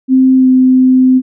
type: tone with pitch glide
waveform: sine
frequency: 260.8 to 257.5 Hz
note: C4 to C4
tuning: -5 to -28 cents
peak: -4 dBFS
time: 0.08-1.22 s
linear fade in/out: 50 ms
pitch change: -23 cents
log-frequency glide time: 0.36-0.48 s
effects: none